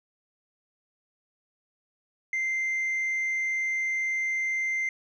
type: tone with tanh clipping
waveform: sine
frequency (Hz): 2086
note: C7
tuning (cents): -6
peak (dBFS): -26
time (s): 2.33-4.89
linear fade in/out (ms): 2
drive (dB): 1
effects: none